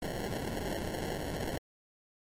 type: noise with sample-and-hold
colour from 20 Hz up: violet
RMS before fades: -36 dBFS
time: 0.02-1.58 s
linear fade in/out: 5 ms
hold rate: 1225 Hz
effects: MP3 64 kbps